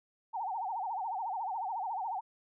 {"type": "tone with vibrato", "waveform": "sine", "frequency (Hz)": 830.6, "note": "G#5", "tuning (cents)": 0, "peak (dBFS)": -33, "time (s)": [0.33, 2.21], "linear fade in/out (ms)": 20, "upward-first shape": "sine", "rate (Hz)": 14, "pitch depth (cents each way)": 210, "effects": []}